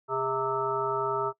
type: harmonic tone with a mistuned harmonic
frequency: 130.81 Hz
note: C3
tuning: in tune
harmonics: 1 / 3 / 5 / 7 / 9 / 10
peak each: -42 / -31 / -35 / -32 / -36 / -31 dBFS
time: 0.08-1.33 s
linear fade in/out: 50 ms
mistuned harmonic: 3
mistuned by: +58 cents
effects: noise-tail reverb RT60 0.1 s tail -21 dB re dry